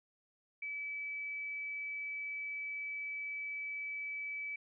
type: tone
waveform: sine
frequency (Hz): 2298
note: D7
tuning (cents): -38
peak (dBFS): -38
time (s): 0.62-4.56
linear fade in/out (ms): 5
effects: none